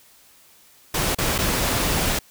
pink noise with dropouts, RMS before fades -22 dBFS, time 0.94-2.19 s, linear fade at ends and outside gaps 5 ms, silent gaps 1.149-1.184 / 1.381-1.386 s, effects white hiss -53 dBFS RMS until 2.3 s

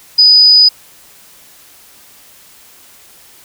sine tone, 4975 Hz, D#8, 1 cent flat, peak -3 dBFS, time 0.18-0.69 s, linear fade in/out 10 ms, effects white hiss -42 dBFS RMS until 3.44 s

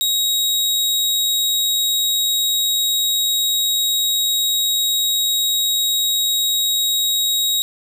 sawtooth tone, 3798 Hz, A#7, 32 cents sharp, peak -13 dBFS, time 0.01-7.62 s, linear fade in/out 0 ms, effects none

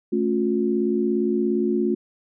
sine chord, A augmented, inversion none, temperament equal with one note detuned, 220 / 277.2 / 357.4 Hz, A3 / C#4 / E#4, 0 / 0 / +40 cents, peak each -23 / -26 / -22 dBFS, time 0.12-1.95 s, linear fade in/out 10 ms, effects none

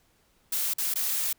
blue noise with dropouts, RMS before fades -28 dBFS, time 0.52-1.33 s, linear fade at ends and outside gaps 5 ms, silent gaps 0.737-0.782 / 0.94-0.956 s, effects pink hiss -66 dBFS RMS until 1.38 s

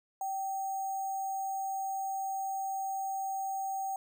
sine tone with sample-and-hold, 774 Hz, G5, 22 cents flat, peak -32 dBFS, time 0.21-3.96 s, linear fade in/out 2 ms, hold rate 7350 Hz, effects none

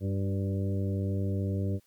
harmonic tone with a mistuned harmonic, 98 Hz, G2, in tune, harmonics 1 / 2 / 3 / 4 / 5 / 6, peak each -28 / -34 / -38 / -40 / -42 / -44 dBFS, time 0-1.8 s, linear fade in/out 50 ms, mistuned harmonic 4, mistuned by -22 cents, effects white hiss -68 dBFS RMS until 1.86 s + MP3 96 kbps

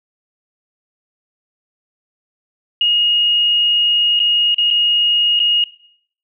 sine tone with dropouts, 2868 Hz, F7, 45 cents sharp, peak -11 dBFS, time 2.81-5.64 s, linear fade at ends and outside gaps 2 ms, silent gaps 4.193-4.2 / 4.545-4.582 / 4.704-4.709 / 5.393-5.4 s, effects noise-tail reverb RT60 0.6 s tail -18 dB re dry

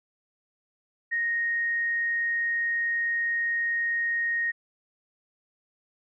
sine tone, 1864.7 Hz, A#6, in tune, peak -24 dBFS, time 1.11-4.52 s, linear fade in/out 20 ms, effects none

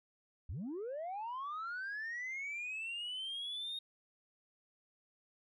sine linear sweep, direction up, 58.27 to 3729 Hz, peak -37 dBFS, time 0.49-3.79 s, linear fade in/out 5 ms, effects tanh soft clip ceiling -37 dBFS

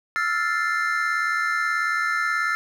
triangle chord, F major seventh, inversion third, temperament equal, 1318.5 / 1396.9 / 1760 / 2093 Hz, E6 / F6 / A6 / C7, 0 / 0 / 0 / 0 cents, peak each -25 / -24 / -24 / -28 dBFS, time 0.16-2.55 s, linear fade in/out 0 ms, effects none

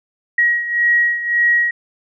sine beating tone pair, 1900 / 1901.8 Hz, A#6 / A#6, +33 / +34 cents, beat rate 1.8 Hz, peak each -14 / -19 dBFS, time 0.38-1.71 s, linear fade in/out 5 ms, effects none

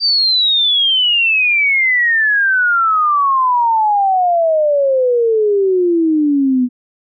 sine exponential sweep, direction down, 4699 to 243.9 Hz, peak -10 dBFS, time 0-6.69 s, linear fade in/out 50 ms, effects none

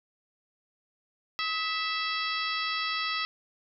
harmonic tone with a mistuned harmonic, 659.3 Hz, E5, in tune, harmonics 2 / 3 / 4 / 5 / 6 / 7 / 8, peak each -33 / -35 / -36 / -37 / -38 / -38 / -39 dBFS, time 1.39-3.25 s, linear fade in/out 0 ms, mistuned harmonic 2, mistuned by -58 cents, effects none

